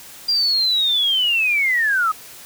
sine linear sweep, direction down, 4814 to 1235 Hz, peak -15 dBFS, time 0.28-2.12 s, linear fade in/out 10 ms, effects white hiss -40 dBFS RMS until 2.45 s

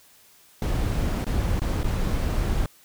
brown noise with dropouts, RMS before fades -24 dBFS, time 0.62-2.66 s, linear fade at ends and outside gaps 1 ms, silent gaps 1.244-1.267 / 1.595-1.618 / 1.832-1.843 s, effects white hiss -55 dBFS RMS until 2.84 s

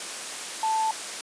sine tone in noise, 880 Hz, A5, in tune, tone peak -22 dBFS, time 0.63-0.91 s, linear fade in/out 2 ms, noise white, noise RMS -34 dBFS, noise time 0-1.21 s, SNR +9 dB, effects high-pass 300 Hz 12 dB/octave + resampled to 22050 Hz

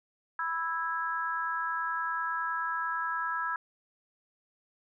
sine chord, E major, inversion second, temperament just, 988.9 / 1318.5 / 1648.1 Hz, B5 / E6 / G#6, +2 / 0 / -14 cents, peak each -35 / -33 / -34 dBFS, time 0.39-3.56 s, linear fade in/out 2 ms, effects none

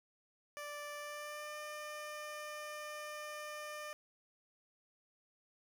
15% pulse tone with pitch glide, 587.3 to 601 Hz, D5 to D5, 0 to +40 cents, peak -37 dBFS, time 0.57-3.93 s, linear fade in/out 0 ms, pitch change +40 cents, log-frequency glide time 0.98-1.55 s, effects none

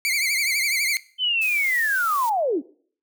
sawtooth tone with vibrato, 2200 Hz, C#7, 14 cents flat, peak -17 dBFS, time 0.05-0.97 s, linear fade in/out 0 ms, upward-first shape triangle, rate 12 Hz, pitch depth 140 cents each way
sine linear sweep, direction down, 3090 to 238.5 Hz, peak -19 dBFS, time 1.18-2.62 s, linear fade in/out 50 ms
blue noise, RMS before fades -35 dBFS, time 1.41-2.3 s, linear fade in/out 10 ms
effects noise-tail reverb RT60 0.5 s tail -20 dB re dry

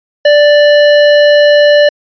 square tone, 587.3 Hz, D5, in tune, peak -4 dBFS, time 0.25-1.89 s, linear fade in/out 5 ms, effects resampled to 11025 Hz

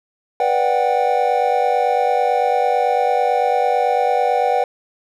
triangle chord, G major seventh, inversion first, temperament just, 490 / 588 / 735 / 784 Hz, B4 / D5 / F#5 / G5, -14 / +2 / -12 / 0 cents, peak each -18 / -21 / -17 / -17 dBFS, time 0.4-4.64 s, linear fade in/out 2 ms, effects none

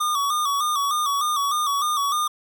square tone with vibrato, 1170 Hz, D6, 7 cents flat, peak -21 dBFS, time 0-2.28 s, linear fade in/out 10 ms, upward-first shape square, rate 3.3 Hz, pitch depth 64 cents each way, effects none

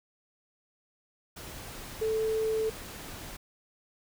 sine tone in noise, 440 Hz, A4, in tune, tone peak -26 dBFS, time 2.01-2.7 s, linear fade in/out 10 ms, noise pink, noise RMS -43 dBFS, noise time 1.36-3.37 s, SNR +14 dB, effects none

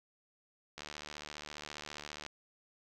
click train, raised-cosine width 0.2 ms, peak -26 dBFS, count 112, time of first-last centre 0.78-2.264 s, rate 74.8 Hz, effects none

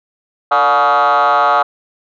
sine tone with frequency modulation, 987.8 Hz, B5, in tune, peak -6 dBFS, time 0.51-1.63 s, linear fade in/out 10 ms, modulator 134 Hz, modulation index 2.8, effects tanh soft clip ceiling -8 dBFS

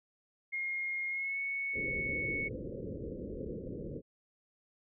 sine tone with pitch glide, 2140 to 2214 Hz, C7 to C#7, +38 to -3 cents, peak -33 dBFS, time 0.52-2.49 s, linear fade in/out 20 ms, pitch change +59 cents, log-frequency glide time 1.09-1.39 s
white low-pass noise, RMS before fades -41 dBFS, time 1.73-4.02 s, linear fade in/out 50 ms, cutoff 540 Hz, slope 96 dB/octave
effects none

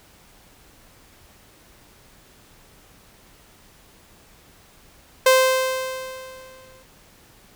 sawtooth tone with exponential decay, 520 Hz, C5, 11 cents flat, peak -7 dBFS, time 5.26-6.83 s, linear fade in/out 5 ms, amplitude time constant 340 ms, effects pink hiss -52 dBFS RMS until 7.55 s

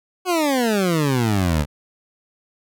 20% pulse exponential sweep, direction down, 376.1 to 70.1 Hz, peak -12 dBFS, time 0.25-1.66 s, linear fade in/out 50 ms, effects none

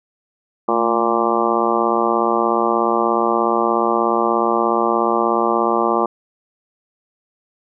harmonic tone with a mistuned harmonic, 116.8 Hz, A#2, 4 cents sharp, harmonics 2 / 3 / 4 / 5 / 6 / 7 / 8 / 9 / 10, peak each -25 / -21 / -23 / -24 / -24 / -23 / -26 / -23 / -22 dBFS, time 0.68-6.06 s, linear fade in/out 5 ms, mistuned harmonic 2, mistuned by -79 cents, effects none

